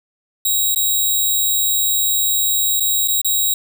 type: tone with dropouts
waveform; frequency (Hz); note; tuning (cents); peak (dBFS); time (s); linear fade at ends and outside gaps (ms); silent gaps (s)
5% pulse; 3825; A#7; +44; -7; 0.45-3.54; 5; 0.748-0.759 / 2.799-2.804 / 3.077-3.082 / 3.216-3.246
effects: none